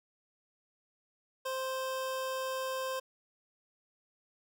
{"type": "tone", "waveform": "25% pulse", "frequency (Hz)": 523.3, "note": "C5", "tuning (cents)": 0, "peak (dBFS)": -30, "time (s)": [1.45, 3], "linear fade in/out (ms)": 10, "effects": []}